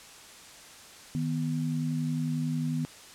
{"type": "tone pair together", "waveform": "sine", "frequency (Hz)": [155.8, 246.9], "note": ["D#3", "B3"], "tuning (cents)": [3, 0], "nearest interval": "minor sixth", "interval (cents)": 797, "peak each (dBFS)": [-29, -31], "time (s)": [1.15, 2.85], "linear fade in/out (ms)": 0, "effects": ["white hiss -49 dBFS RMS until 3.14 s", "low-pass 9000 Hz 12 dB/octave"]}